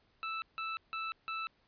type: tone bursts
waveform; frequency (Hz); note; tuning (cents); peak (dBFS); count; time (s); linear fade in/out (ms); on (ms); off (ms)
25% pulse; 1318.5; E6; 0; -32; 4; 0.23-1.47; 0; 190; 160
effects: pink hiss -71 dBFS RMS until 1.67 s + resampled to 11025 Hz